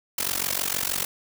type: noise with amplitude modulation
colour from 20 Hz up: white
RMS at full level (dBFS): -23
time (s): 0.18-1.05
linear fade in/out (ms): 5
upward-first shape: sine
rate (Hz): 46.4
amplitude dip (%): 95
effects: none